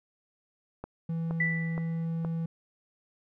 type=click train; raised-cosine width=1 ms; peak=-23 dBFS; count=4; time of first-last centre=0.84-2.248 s; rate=2.13 Hz
type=tone; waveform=triangle; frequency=164.81 Hz; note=E3; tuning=in tune; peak=-27 dBFS; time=1.09-2.46 s; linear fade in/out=5 ms
type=tone with exponential decay; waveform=sine; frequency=1975.5 Hz; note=B6; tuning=in tune; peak=-23 dBFS; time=1.4-2.05 s; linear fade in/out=5 ms; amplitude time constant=140 ms
effects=none